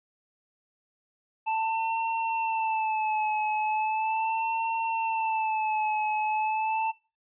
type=tone with vibrato; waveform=square; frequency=880 Hz; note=A5; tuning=in tune; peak=-26 dBFS; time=1.46-6.92 s; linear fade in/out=20 ms; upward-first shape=sine; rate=0.38 Hz; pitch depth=49 cents each way; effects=noise-tail reverb RT60 0.3 s tail -20 dB re dry + resampled to 8000 Hz